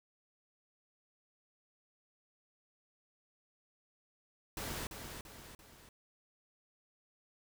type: noise with echo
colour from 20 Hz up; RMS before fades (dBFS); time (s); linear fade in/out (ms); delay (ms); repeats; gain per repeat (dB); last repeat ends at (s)
pink; -41; 4.57-4.87; 2; 340; 3; -6; 5.89
effects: none